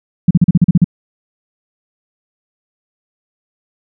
sine tone bursts, 174.1 Hz, F3, 5 cents flat, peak -3 dBFS, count 9, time 0.28-0.844 s, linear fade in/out 5 ms, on 28 ms, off 39 ms, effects none

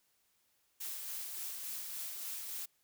blue noise with tremolo, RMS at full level -41 dBFS, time 0.8-2.66 s, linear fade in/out 10 ms, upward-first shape sine, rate 3.5 Hz, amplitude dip 30%, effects white hiss -75 dBFS RMS until 2.83 s

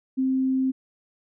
sine tone, 262.4 Hz, C4, 5 cents sharp, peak -20 dBFS, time 0.17-0.72 s, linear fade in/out 20 ms, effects none

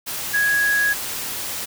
sine tone in noise, 1661.2 Hz, G#6, in tune, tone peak -16 dBFS, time 0.33-0.94 s, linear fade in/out 20 ms, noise white, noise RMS -28 dBFS, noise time 0.06-1.66 s, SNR +9 dB, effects none

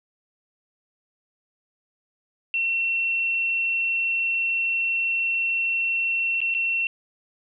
sine tone with dropouts, 2713 Hz, E7, 49 cents sharp, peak -21 dBFS, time 2.54-6.87 s, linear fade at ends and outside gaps 1 ms, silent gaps 6.405-6.415 / 6.541-6.548 s, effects none

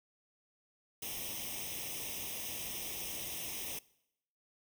white noise with comb filter, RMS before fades -41 dBFS, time 1.02-3.79 s, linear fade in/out 5 ms, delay 0.34 ms, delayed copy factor +0.85, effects noise-tail reverb RT60 0.8 s tail -22 dB re dry

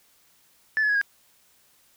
sine tone with pitch steps, 1747 / 1707.1 / 1668.1 / 1630 Hz, A6 / G#6 / G#6 / G#6, -13 / +47 / +7 / -33 cents, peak -18 dBFS, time 0.77-1.014 s, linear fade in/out 0 ms, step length 61 ms, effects tanh soft clip ceiling -17 dBFS + white hiss -61 dBFS RMS until 1.96 s

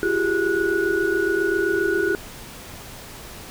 sine tone cluster, 340.6 / 381.6 / 409 / 1464 Hz, F4 / G4 / G#4 / F#6, -43 / -47 / -26 / -19 cents, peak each -24 dBFS, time 0.03-2.15 s, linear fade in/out 0 ms, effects pink hiss -39 dBFS RMS until 3.5 s

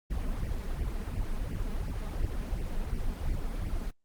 brown noise with flanger, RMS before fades -32 dBFS, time 0.1-3.91 s, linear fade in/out 10 ms, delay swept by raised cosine 0.38 to 4.88 ms, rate 2.8 Hz, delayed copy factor +0.9, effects noise-tail reverb RT60 0.1 s tail -26 dB re dry + Opus 24 kbps

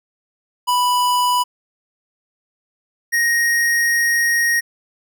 square tone pair in turn, 987.8 / 1871.7 Hz, B5 / A#6, 0 / +7 cents, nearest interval major seventh, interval 1107 cents, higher second, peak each -15 / -15 dBFS, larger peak neither, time 0.67-1.44 / 3.12-4.61 s, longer second, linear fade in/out 20 ms, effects none

